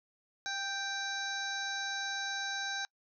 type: harmonic tone with a mistuned harmonic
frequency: 784 Hz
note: G5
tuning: in tune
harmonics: 1 / 2 / 3 / 5 / 6 / 7 / 8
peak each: -42 / -37 / -50 / -40 / -52 / -47 / -46 dBFS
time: 0.46-2.85 s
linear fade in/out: 0 ms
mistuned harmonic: 1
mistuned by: +15 cents
effects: noise-tail reverb RT60 0.1 s tail -26 dB re dry